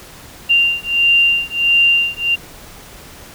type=beating tone pair; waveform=sine; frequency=2782 / 2783.5 Hz; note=F7 / F7; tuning=-7 / -6 cents; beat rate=1.5 Hz; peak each=-14 dBFS; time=0.49-2.36 s; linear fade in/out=20 ms; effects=pink hiss -38 dBFS RMS until 3.34 s